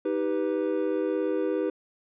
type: chord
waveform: triangle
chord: Eb augmented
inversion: none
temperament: equal with one note detuned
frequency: 314.9 / 392 / 493.9 Hz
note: Eb4 / G4 / B4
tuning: +21 / 0 / 0 cents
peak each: -27 dBFS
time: 0.05-1.7 s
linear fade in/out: 5 ms
effects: resampled to 8000 Hz